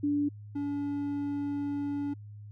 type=tone pair in turn; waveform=sine / triangle; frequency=290 / 286 Hz; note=D4 / D4; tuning=-22 / -46 cents; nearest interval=unison; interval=24 cents; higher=first; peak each=-25 / -28 dBFS; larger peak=first; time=0.03-0.29 / 0.55-2.14 s; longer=second; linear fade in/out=10 ms; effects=added 104 Hz sine -43 dBFS peak until 2.51 s